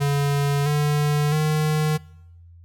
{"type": "tone with pitch steps", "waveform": "square", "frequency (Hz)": [142.2, 147.81, 153.64], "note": ["C#3", "D3", "D#3"], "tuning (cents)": [45, 11, -22], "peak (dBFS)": -19, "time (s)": [0, 1.98], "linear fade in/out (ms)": 20, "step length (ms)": 660, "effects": ["noise-tail reverb RT60 0.9 s tail -24 dB re dry", "added 85 Hz sine -44 dBFS peak until 2.64 s"]}